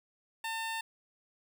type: tone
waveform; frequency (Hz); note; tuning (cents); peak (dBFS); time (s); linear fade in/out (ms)
15% pulse; 900; A5; +39; -28; 0.44-0.81; 5
effects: none

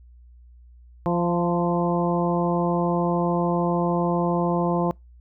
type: harmonic tone with a mistuned harmonic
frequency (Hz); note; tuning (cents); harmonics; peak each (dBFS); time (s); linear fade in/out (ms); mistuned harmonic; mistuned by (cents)
173.1; F3; -15; 1 / 2 / 3 / 4 / 5 / 6; -23 / -26 / -28 / -29 / -30 / -31; 1.06-4.91; 0; 5; +26
effects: noise-tail reverb RT60 0.2 s tail -26 dB re dry + added 60 Hz sine -46 dBFS peak until 5.2 s

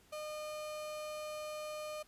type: tone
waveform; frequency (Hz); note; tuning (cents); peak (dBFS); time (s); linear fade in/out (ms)
35% pulse; 609; D#5; -37; -39; 0.12-2.03; 10
effects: pink hiss -66 dBFS RMS until 2.07 s + resampled to 32000 Hz

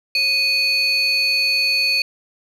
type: tone pair together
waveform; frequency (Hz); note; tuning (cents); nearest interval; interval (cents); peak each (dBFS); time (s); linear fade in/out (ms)
sine; 2488 / 4436; D#7 / C#8; -1 / 0; minor seventh; 1001; -16; 0.15-2.02; 2
effects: tanh soft clip ceiling -12 dBFS

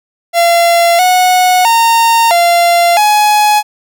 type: tone with pitch steps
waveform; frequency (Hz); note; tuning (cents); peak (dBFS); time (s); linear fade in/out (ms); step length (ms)
45% pulse; 684 / 733 / 920 / 690 / 841; F5 / F#5 / A#5 / F5 / G#5; -36 / -16 / -23 / -21 / +22; -6; 0.33-3.63; 50; 660
effects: none

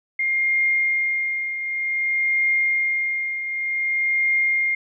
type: tone with tremolo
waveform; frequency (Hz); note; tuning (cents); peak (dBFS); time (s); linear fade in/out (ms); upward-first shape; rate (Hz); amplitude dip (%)
sine; 2121; C7; +23; -16; 0.19-4.75; 5; triangle; 0.54; 65
effects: none

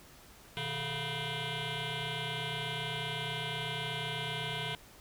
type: tone with frequency modulation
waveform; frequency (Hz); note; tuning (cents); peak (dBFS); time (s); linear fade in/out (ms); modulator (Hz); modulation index
sine; 1535; G6; -37; -31; 0.57-4.75; 0; 282; 7.2
effects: tanh soft clip ceiling -33 dBFS + pink hiss -56 dBFS RMS until 5 s

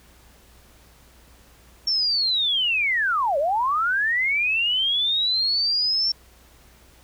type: linear two-way sweep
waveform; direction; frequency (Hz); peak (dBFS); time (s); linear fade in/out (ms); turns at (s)
sine; down then up; 5470 to 539 to 5470; -19; 1.87-6.12; 5; 3.38
effects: added 60 Hz sine -54 dBFS peak until 7.03 s + pink hiss -54 dBFS RMS until 7.03 s

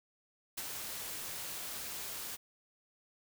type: noise with ADSR envelope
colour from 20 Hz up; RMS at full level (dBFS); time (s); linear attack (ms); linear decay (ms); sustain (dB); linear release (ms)
white; -38; 0.57-2.37; 11; 35; -4; 23
effects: none

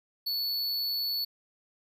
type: tone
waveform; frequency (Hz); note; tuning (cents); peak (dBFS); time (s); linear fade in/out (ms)
square; 4435; C#8; 0; -29; 0.26-1.25; 10
effects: none

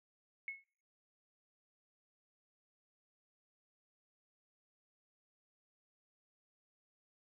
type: tone with exponential decay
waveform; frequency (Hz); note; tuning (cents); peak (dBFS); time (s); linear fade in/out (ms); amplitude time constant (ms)
sine; 2188; C#7; -23; -36; 0.48-0.64; 1; 34
effects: noise-tail reverb RT60 0.4 s tail -17 dB re dry

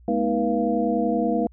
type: tone cluster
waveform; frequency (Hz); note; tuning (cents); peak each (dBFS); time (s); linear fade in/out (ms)
sine; 212.4 / 242.9 / 316 / 482.1 / 688; G#3 / B3 / D#4 / B4 / F5; +39 / -29 / +27 / -42 / -26; -26; 0.08-1.47; 2
effects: added 60 Hz sine -47 dBFS peak until 1.52 s

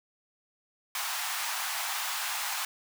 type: high-pass noise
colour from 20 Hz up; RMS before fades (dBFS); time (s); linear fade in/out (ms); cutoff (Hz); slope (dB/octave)
pink; -33; 0.95-2.65; 2; 760; 48
effects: none

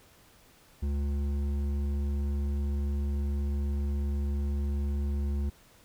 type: tone with hard clipping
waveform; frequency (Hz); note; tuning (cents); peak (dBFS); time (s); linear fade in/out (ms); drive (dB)
sine; 71; C#2; +42; -29; 0.82-5.5; 10; 9
effects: pink hiss -59 dBFS RMS until 5.84 s

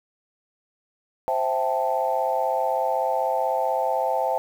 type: chord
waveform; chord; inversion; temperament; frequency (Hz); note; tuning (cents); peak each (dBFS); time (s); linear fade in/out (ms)
sine; A minor seventh; first; equal; 523.3 / 659.3 / 784 / 880; C5 / E5 / G5 / A5; 0 / 0 / 0 / 0; -26; 1.28-4.38; 0
effects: tanh soft clip ceiling -10 dBFS + 8-bit

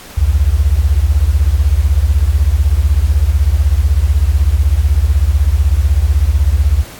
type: beating tone pair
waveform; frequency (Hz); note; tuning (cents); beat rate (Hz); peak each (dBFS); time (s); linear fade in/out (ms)
sine; 63.2 / 79.2; B1 / D#2; +41 / +31; 16; -11; 0.17-6.84; 10
effects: pink hiss -34 dBFS RMS until 6.99 s + AAC 64 kbps

